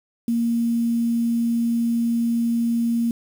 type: tone with quantisation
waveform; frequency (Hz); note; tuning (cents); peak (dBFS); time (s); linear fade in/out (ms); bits
sine; 233.1; A#3; 0; -18; 0.28-3.11; 2; 7
effects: none